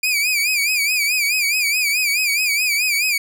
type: tone with vibrato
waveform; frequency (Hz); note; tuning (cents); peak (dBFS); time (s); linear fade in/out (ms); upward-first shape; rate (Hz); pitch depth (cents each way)
sawtooth; 2389; D7; +29; -13; 0.03-3.18; 5; sine; 4.7; 110
effects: none

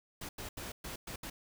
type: noise bursts at uneven times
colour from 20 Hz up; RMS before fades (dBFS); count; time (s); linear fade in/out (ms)
pink; -43; 6; 0.21-0.29 / 0.38-0.49 / 0.57-0.72 / 0.84-0.96 / 1.07-1.16 / 1.23-1.3; 5
effects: none

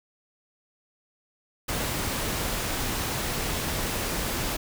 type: noise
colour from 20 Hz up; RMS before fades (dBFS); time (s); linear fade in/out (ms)
pink; -29; 1.68-4.57; 10
effects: none

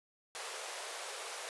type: high-pass noise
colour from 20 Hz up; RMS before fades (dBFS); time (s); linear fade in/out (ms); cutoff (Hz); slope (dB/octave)
pink; -43; 0.35-1.49; 0; 430; 48
effects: resampled to 24000 Hz

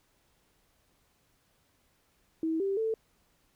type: tone with pitch steps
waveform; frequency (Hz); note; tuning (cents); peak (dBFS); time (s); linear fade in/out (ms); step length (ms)
sine; 322.1 / 391.8 / 444.2; E4 / G4 / A4; -40 / -1 / +16; -27; 2.43-2.94; 2; 170
effects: pink hiss -70 dBFS RMS until 3.55 s

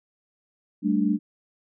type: chord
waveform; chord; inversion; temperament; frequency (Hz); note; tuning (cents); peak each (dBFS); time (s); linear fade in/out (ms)
sine; G suspended second; none; equal; 196 / 220 / 293.7; G3 / A3 / D4; 0 / 0 / 0; -24; 0.82-1.19; 50
effects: none

